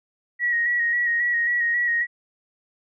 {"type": "tone with vibrato", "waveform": "sine", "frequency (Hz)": 1902, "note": "A#6", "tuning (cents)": 34, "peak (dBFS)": -19, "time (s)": [0.39, 2.07], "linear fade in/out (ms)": 50, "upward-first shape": "square", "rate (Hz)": 3.7, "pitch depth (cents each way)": 26, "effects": []}